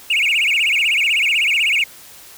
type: tone with vibrato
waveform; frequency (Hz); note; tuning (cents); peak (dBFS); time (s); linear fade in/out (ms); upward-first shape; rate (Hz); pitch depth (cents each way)
sine; 2500; D#7; +8; -11; 0.1-1.84; 5; sine; 16; 250
effects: tanh soft clip ceiling -12 dBFS + white hiss -41 dBFS RMS until 2.37 s